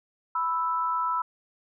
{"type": "tone pair together", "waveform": "sine", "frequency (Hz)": [990.9, 1318.5], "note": ["B5", "E6"], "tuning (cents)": [5, 0], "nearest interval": "perfect fourth", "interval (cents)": 495, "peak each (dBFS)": -27, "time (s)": [0.35, 1.22], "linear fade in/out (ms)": 5, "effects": []}